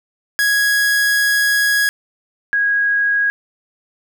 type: tone pair in turn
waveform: 45% pulse / sine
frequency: 1661.2 / 1647.8 Hz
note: G#6 / G#6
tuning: 0 / -14 cents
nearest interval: unison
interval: 14 cents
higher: first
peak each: -13 dBFS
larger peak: neither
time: 0.39-1.89 / 2.53-3.3 s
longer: first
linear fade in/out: 0 ms
effects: none